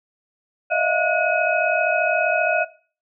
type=tone cluster; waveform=sine; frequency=616 / 651 / 704 / 1460 / 2537 Hz; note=D#5 / E5 / F5 / F#6 / D#7; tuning=-17 / -22 / +14 / -24 / +33 cents; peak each=-24 dBFS; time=0.7-2.65 s; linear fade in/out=20 ms; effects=noise-tail reverb RT60 0.4 s tail -18 dB re dry